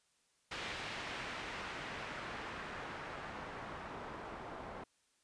white noise with low-pass filter sweep, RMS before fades -45 dBFS, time 0.51-4.84 s, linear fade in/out 5 ms, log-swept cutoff 2800 to 950 Hz, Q 0.94, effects white hiss -75 dBFS RMS until 5.23 s + resampled to 22050 Hz

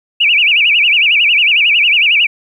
sine tone with vibrato, 2578 Hz, E7, 39 cents flat, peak -7 dBFS, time 0.2-2.27 s, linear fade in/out 10 ms, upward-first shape sine, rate 11 Hz, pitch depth 220 cents each way, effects 8-bit

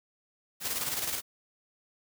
white noise with tremolo, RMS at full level -31 dBFS, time 0.6-1.22 s, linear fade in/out 50 ms, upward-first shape square, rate 19 Hz, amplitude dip 45%, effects none

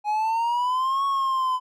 triangle exponential two-way sweep, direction up then down, 830.6 to 1110 to 1010 Hz, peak -19 dBFS, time 0.04-1.6 s, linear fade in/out 50 ms, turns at 1.05 s, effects none

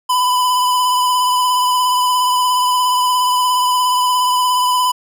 square tone with vibrato, 1000 Hz, B5, 21 cents sharp, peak -13 dBFS, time 0.09-4.92 s, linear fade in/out 10 ms, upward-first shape triangle, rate 17 Hz, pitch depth 29 cents each way, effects none

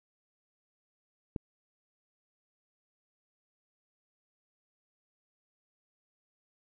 click, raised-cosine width 3 ms, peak -21 dBFS, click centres 1.362 s, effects none

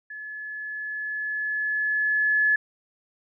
sine tone with level ramp, 1713 Hz, A6, 47 cents flat, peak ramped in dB -35 to -17 dBFS, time 0.1-2.56 s, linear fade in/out 5 ms, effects none

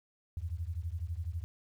sine beating tone pair, 78.9 / 90.9 Hz, D#2 / F#2, +25 / -30 cents, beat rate 12 Hz, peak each -37 / -38 dBFS, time 0.37-1.44 s, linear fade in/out 0 ms, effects 11-bit

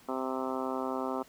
harmonic tone, 130.81 Hz, C3, in tune, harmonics 2 / 3 / 4 / 5 / 6 / 7 / 8 / 9 / 10, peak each -36 / -38 / -39 / -40 / -41 / -41 / -42 / -43 / -43 dBFS, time 0.08-1.23 s, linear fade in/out 10 ms, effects pink hiss -58 dBFS RMS until 1.28 s + high-pass 80 Hz 12 dB/octave

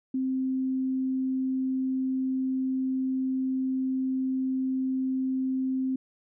sine tone, 261.6 Hz, C4, in tune, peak -25 dBFS, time 0.14-5.96 s, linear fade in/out 5 ms, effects none

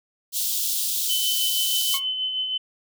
white high-pass noise, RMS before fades -25 dBFS, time 0.32-2 s, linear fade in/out 50 ms, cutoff 3100 Hz, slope 48 dB/octave
sine tone with tremolo, 3041 Hz, F#7, 47 cents sharp, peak -22 dBFS, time 1.09-2.58 s, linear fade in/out 10 ms, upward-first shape sine, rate 6.3 Hz, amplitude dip 40%
sawtooth tone with exponential decay, 1093 Hz, C#6, 25 cents flat, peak -23 dBFS, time 1.94-2.09 s, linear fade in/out 2 ms, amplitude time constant 32 ms
effects none

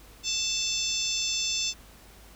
harmonic tone with a mistuned harmonic, 882 Hz, A5, 4 cents sharp, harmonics 3 / 4 / 5 / 6 / 7 / 8, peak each -35 / -32 / -37 / -32 / -32 / -36 dBFS, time 0.23-1.74 s, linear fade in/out 50 ms, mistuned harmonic 8, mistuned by +65 cents, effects added 52 Hz sine -52 dBFS peak until 2.35 s + pink hiss -53 dBFS RMS until 2.35 s

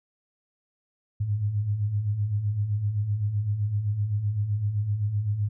sine beating tone pair, 98 / 105.8 Hz, G2 / G#2, 0 / +33 cents, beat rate 7.8 Hz, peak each -32 / -24 dBFS, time 1.2-5.49 s, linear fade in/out 10 ms, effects none

